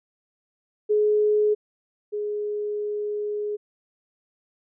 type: tone pair in turn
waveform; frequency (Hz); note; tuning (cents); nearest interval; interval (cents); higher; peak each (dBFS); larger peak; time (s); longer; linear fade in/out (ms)
sine; 421.7 / 417.3; G#4 / G#4; +26 / +8; unison; 18; first; -17 / -25; first; 0.89-1.55 / 2.12-3.57; second; 20
effects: none